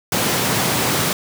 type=high-pass noise; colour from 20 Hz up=pink; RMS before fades=-19 dBFS; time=0.12-1.13 s; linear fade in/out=2 ms; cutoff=110 Hz; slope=24 dB/octave; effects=none